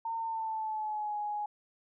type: tone with pitch glide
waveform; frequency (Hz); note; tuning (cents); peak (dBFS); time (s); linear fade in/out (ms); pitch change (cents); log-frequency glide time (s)
sine; 910 to 834.5; A#5 to G#5; -42 to +8; -32; 0.05-1.46; 5; -150; 0.17-1.16
effects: none